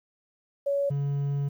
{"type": "tone pair in turn", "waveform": ["sine", "triangle"], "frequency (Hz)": [562, 141.4], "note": ["C#5", "C#3"], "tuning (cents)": [24, 35], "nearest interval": "2 octaves", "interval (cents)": 2389, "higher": "first", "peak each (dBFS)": [-23, -23], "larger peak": "neither", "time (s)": [[0.66, 0.9], [0.9, 1.49]], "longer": "second", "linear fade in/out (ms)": 10, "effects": ["10-bit"]}